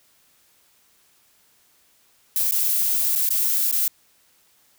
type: noise with dropouts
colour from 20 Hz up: violet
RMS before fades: -21 dBFS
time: 2.36-3.88 s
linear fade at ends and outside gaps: 2 ms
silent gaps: 2.511-2.521 / 3.154-3.158 / 3.291-3.304 / 3.714-3.725 s
effects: white hiss -60 dBFS RMS until 4.78 s